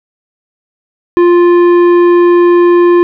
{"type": "tone with tanh clipping", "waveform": "sine", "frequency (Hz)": 349.2, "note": "F4", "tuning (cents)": 0, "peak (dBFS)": -5, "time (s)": [1.17, 3.03], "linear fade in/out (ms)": 0, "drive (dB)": 11, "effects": []}